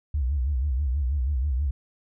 sine tone with vibrato, 67.7 Hz, C#2, 40 cents flat, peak -21 dBFS, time 0.14-1.71 s, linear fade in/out 5 ms, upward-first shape sine, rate 6.2 Hz, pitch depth 180 cents each way, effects tanh soft clip ceiling -17 dBFS

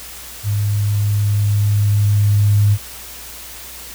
sine tone with level ramp, 103.2 Hz, G#2, 10 cents flat, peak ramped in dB -15 to -9 dBFS, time 0.43-2.78 s, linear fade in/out 50 ms, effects added 60 Hz sine -42 dBFS peak until 3.94 s + white hiss -34 dBFS RMS until 3.94 s

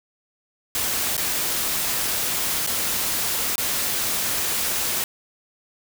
white noise with dropouts, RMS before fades -24 dBFS, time 0.75-5.04 s, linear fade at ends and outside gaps 1 ms, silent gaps 1.168-1.178 / 2.665-2.673 / 3.557-3.58 s, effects none

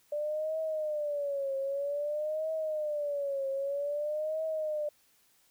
sine tone with vibrato, 587.3 Hz, D5, in tune, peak -30 dBFS, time 0.12-4.89 s, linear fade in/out 5 ms, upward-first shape triangle, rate 0.52 Hz, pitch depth 150 cents each way, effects white hiss -67 dBFS RMS until 5.5 s

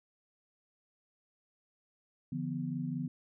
sine chord, B diminished, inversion first, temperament equal with one note detuned, 146.83 / 171.52 / 246.9 Hz, D3 / F3 / B3, 0 / -31 / 0 cents, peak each -38 / -38 / -37 dBFS, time 2.32-3.08 s, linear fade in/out 5 ms, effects none

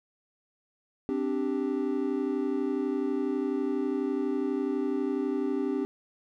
triangle chord, C suspended second, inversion none, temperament equal, 261.6 / 293.7 / 392 Hz, C4 / D4 / G4, 0 / 0 / 0 cents, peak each -29 dBFS, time 1.09-5.85 s, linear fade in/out 0 ms, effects none

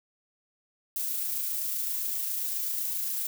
violet noise with amplitude modulation, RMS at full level -30 dBFS, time 0.96-3.27 s, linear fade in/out 2 ms, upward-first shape sine, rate 27.6 Hz, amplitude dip 25%, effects none

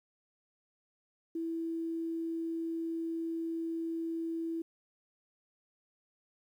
sine tone, 329.6 Hz, E4, in tune, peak -33 dBFS, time 1.35-4.62 s, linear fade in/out 5 ms, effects 11-bit

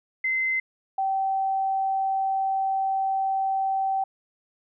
sine tone pair in turn, 2063 / 772.8 Hz, C7 / G5, -25 / -25 cents, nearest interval octave + perfect fourth, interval 1700 cents, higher first, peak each -22 dBFS, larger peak neither, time 0.24-0.6 / 0.98-4.04 s, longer second, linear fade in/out 5 ms, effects none

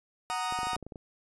40% pulse chord, D# minor, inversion first, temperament equal, 740 / 932.3 / 1244.5 Hz, F#5 / A#5 / D#6, 0 / 0 / 0 cents, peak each -34 dBFS, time 0.3-0.76 s, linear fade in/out 0 ms
clicks, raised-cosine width 2 ms, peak -29 dBFS, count 10, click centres 0.524 / 0.589 / 0.632 / 0.67 / 0.733 / 0.765 / 0.827 / 0.866 / 0.922 / 0.958 s
effects resampled to 24000 Hz

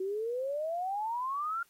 sine exponential sweep, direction up, 370 to 1411 Hz, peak -31 dBFS, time 0-1.63 s, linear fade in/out 5 ms, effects white hiss -67 dBFS RMS until 1.69 s + AAC 48 kbps

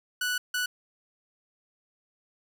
sawtooth tone bursts at uneven times, 1480 Hz, F#6, in tune, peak -23 dBFS, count 2, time 0.21-0.38 / 0.54-0.66 s, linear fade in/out 5 ms, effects none

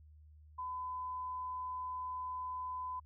sine tone, 1009 Hz, B5, 37 cents sharp, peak -38 dBFS, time 0.58-3 s, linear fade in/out 10 ms, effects added 76 Hz sine -56 dBFS peak until 3.05 s

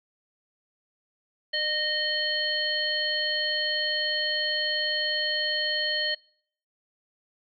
harmonic tone with a mistuned harmonic, 617 Hz, D#5, 15 cents flat, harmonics 1 / 3 / 5 / 7, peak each -34 / -29 / -29 / -29 dBFS, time 1.53-6.15 s, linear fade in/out 10 ms, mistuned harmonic 1, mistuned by -31 cents, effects noise-tail reverb RT60 0.6 s tail -26 dB re dry + MP3 96 kbps

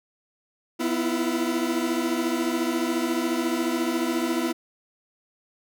40% pulse tone cluster, 247.8 / 324.9 / 339.1 Hz, B3 / E4 / E4, +6 / -25 / +49 cents, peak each -27 dBFS, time 0.79-4.53 s, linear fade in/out 20 ms, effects none

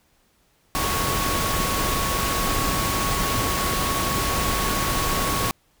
sine tone in noise, 1108.7 Hz, C#6, in tune, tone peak -27 dBFS, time 0.75-5.51 s, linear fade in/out 0 ms, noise pink, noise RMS -24 dBFS, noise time 0.75-5.51 s, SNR -6 dB, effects pink hiss -63 dBFS RMS until 5.8 s

